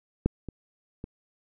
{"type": "clicks", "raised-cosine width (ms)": 3, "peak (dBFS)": [-9, -23, -23], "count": 3, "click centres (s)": [0.26, 0.487, 1.041], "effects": []}